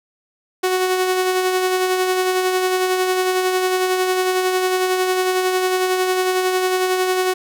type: tone with tremolo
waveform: sawtooth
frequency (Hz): 370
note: F#4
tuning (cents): 0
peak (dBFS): -11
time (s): 0.63-7.34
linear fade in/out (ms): 10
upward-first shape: sine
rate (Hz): 11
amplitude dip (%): 35
effects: none